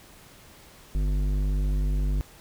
sine tone with tanh clipping, 49.4 Hz, G1, 14 cents sharp, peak -24 dBFS, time 0.95-2.21 s, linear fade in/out 0 ms, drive 13 dB, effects pink hiss -51 dBFS RMS until 2.4 s

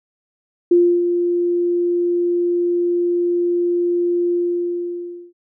sine tone with ADSR envelope, 349.2 Hz, F4, in tune, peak -8 dBFS, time 0.71-5.33 s, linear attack 6 ms, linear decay 300 ms, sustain -7 dB, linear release 1000 ms, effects none

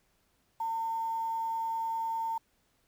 sine tone with quantisation, 905 Hz, A5, 48 cents sharp, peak -30 dBFS, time 0.6-2.38 s, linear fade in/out 5 ms, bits 9, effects pink hiss -72 dBFS RMS until 2.87 s

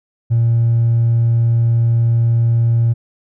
sine tone with hard clipping, 116.54 Hz, A#2, in tune, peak -11 dBFS, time 0.3-2.94 s, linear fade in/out 20 ms, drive 1 dB, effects none

